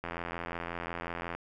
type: click train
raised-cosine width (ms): 0.5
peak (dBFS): -21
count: 113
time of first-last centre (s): 0.04-1.35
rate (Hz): 85.5
effects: none